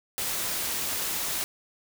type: noise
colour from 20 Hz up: white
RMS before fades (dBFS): -30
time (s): 0.18-1.44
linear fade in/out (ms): 0
effects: none